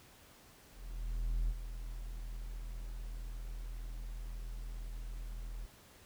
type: tone with ADSR envelope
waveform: triangle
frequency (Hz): 40.94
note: E1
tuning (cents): -11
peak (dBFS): -27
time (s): 0.71-5.66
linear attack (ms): 780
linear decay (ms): 46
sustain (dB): -11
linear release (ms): 7
effects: tanh soft clip ceiling -23 dBFS + pink hiss -60 dBFS RMS until 6.05 s